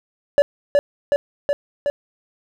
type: tone with echo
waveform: triangle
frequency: 574 Hz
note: D5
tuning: 40 cents flat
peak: -7 dBFS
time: 0.38-0.42 s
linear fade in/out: 0 ms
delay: 370 ms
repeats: 4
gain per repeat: -2 dB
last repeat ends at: 1.9 s
effects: none